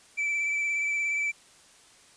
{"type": "tone with vibrato", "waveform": "triangle", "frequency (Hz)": 2318, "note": "D7", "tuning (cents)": -23, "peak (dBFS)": -24, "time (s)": [0.17, 1.32], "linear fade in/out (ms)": 20, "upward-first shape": "sine", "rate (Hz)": 17, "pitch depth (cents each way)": 21, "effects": ["white hiss -56 dBFS RMS until 2.16 s", "resampled to 22050 Hz"]}